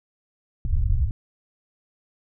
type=low-pass noise; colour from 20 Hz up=pink; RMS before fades=-21 dBFS; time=0.65-1.11 s; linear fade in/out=2 ms; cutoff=120 Hz; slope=48 dB/octave; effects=none